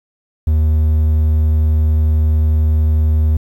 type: tone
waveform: triangle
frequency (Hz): 77.78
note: D#2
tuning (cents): 0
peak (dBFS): -8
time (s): 0.47-3.37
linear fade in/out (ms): 5
effects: 8-bit